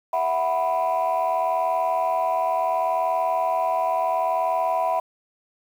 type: chord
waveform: sine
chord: E suspended second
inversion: none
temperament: equal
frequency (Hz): 659.3 / 740 / 987.8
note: E5 / F#5 / B5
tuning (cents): 0 / 0 / 0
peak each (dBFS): -23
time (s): 0.13-5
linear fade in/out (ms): 5
effects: tanh soft clip ceiling -15 dBFS + 8-bit